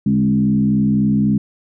sine tone with frequency modulation, 207.7 Hz, G#3, in tune, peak -12 dBFS, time 0.06-1.38 s, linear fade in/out 5 ms, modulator 63.7 Hz, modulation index 0.93, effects none

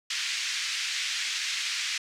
pink band-pass noise, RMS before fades -31 dBFS, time 0.1-1.98 s, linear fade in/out 5 ms, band 1900 to 6600 Hz, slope 24 dB/octave, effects none

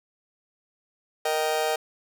40% pulse chord, Eb major, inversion second, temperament just, 466.7 / 622.3 / 777.8 Hz, Bb4 / Eb5 / G5, +2 / 0 / -14 cents, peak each -27 dBFS, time 1.25-1.76 s, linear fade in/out 5 ms, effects none

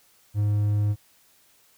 triangle tone, 103.83 Hz, G#2, in tune, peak -18 dBFS, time 0.34-0.96 s, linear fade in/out 50 ms, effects white hiss -60 dBFS RMS until 1.77 s

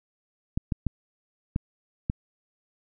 clicks, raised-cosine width 5 ms, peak -13 dBFS, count 5, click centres 0.575 / 0.722 / 0.867 / 1.561 / 2.099 s, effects none

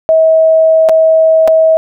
sine tone with dropouts, 642 Hz, E5, 46 cents flat, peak -4 dBFS, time 0.09-1.77 s, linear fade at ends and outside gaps 0 ms, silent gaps 0.888-0.894 / 1.476-1.48 s, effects none

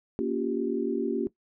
sine chord, G half-diminished seventh, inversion first, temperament just, 235.2 / 282.2 / 352.8 / 392 Hz, Bb3 / Db4 / F4 / G4, +16 / +31 / +18 / 0 cents, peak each -31 dBFS, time 0.19-1.27 s, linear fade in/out 0 ms, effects noise-tail reverb RT60 0.1 s tail -17 dB re dry

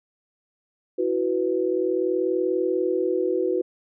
sine chord, E suspended second, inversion none, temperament equal, 329.6 / 370 / 493.9 Hz, E4 / F#4 / B4, 0 / 0 / 0 cents, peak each -27 / -23 / -26 dBFS, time 0.98-3.62 s, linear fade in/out 10 ms, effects none

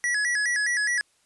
square tone with vibrato, 1809 Hz, A6, 48 cents sharp, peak -23 dBFS, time 0.04-1.01 s, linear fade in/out 0 ms, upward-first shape square, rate 4.8 Hz, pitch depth 120 cents each way, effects white hiss -65 dBFS RMS until 1.25 s + resampled to 24000 Hz

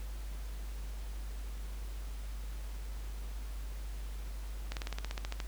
slowing click train, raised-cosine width 0.2 ms, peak -21 dBFS, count 12, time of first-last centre 4.72-5.402 s, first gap 48 ms, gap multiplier 1.05, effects added 50 Hz sine -38 dBFS peak until 5.47 s + pink hiss -54 dBFS RMS until 5.47 s

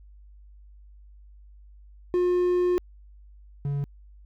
triangle tone pair in turn, 357.4 / 141.83 Hz, F4 / C#3, +40 / +40 cents, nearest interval octave + major third, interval 1600 cents, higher first, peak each -18 / -23 dBFS, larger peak first, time 2.14-2.78 / 3.65-3.84 s, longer first, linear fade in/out 0 ms, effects added 50 Hz sine -47 dBFS peak until 4.25 s

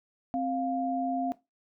sine tone pair together, 263 / 701 Hz, C4 / F5, +9 / +6 cents, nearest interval octave + perfect fourth, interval 1697 cents, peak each -30 / -30 dBFS, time 0.34-1.32 s, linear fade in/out 0 ms, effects noise-tail reverb RT60 0.2 s tail -17 dB re dry

